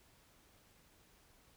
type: silence
effects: pink hiss -67 dBFS RMS until 1.56 s